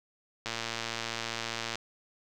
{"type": "click train", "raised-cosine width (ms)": 0.2, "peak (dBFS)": -16, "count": 150, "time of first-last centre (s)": [0.46, 1.756], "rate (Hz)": 115, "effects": []}